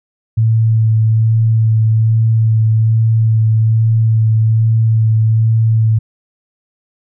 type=tone with vibrato; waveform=sine; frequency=111.4 Hz; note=A2; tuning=22 cents sharp; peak=-8 dBFS; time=0.37-5.99 s; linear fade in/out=10 ms; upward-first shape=sine; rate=1.2 Hz; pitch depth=15 cents each way; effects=none